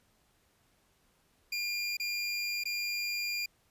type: tone with dropouts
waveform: 25% pulse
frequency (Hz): 2400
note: D7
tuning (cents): +37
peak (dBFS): -28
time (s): 1.52-3.46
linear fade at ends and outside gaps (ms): 5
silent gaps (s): 1.97-1.998 / 2.638-2.654
effects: pink hiss -70 dBFS RMS until 3.7 s + resampled to 32000 Hz